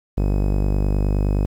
sawtooth tone with low-pass filter, 49.64 Hz, G1, 22 cents sharp, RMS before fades -19 dBFS, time 0.17-1.46 s, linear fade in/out 10 ms, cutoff 550 Hz, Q 0.75, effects 8-bit

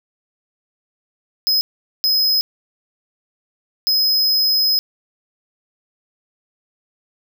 square tone bursts at uneven times, 5080 Hz, D#8, 35 cents sharp, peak -14 dBFS, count 3, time 1.47-1.61 / 2.04-2.41 / 3.87-4.79 s, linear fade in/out 0 ms, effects none

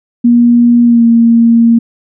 sine tone with pitch glide, 238.5 to 231.7 Hz, A#3 to A#3, +40 to -10 cents, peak -3 dBFS, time 0.24-1.79 s, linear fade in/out 10 ms, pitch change -50 cents, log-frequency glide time 0.84-1.04 s, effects none

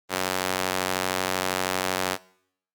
sawtooth tone with high-pass filter, 92.8 Hz, F#2, 6 cents sharp, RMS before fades -27 dBFS, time 0.09-2.18 s, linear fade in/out 50 ms, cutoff 470 Hz, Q 0.51, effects noise-tail reverb RT60 0.7 s tail -22 dB re dry + Opus 32 kbps

